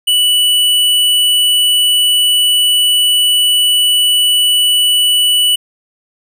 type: tone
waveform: square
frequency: 2960 Hz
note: F#7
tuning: in tune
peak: -9 dBFS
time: 0.07-5.56 s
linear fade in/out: 10 ms
effects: none